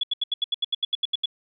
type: tone bursts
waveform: sine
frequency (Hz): 3400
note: G#7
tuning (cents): +40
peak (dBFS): -20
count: 13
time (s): 0.01-1.258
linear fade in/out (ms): 5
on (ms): 24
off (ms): 78
effects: none